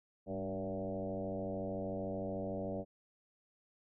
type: tone with frequency modulation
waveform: sine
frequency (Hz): 387.5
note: G4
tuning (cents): -20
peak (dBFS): -36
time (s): 0.26-2.85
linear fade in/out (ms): 50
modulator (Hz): 93.4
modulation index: 3
effects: none